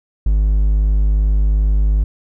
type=tone; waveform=triangle; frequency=51.3 Hz; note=G#1; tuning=21 cents flat; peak=-9 dBFS; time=0.26-2.04 s; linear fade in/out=5 ms; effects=none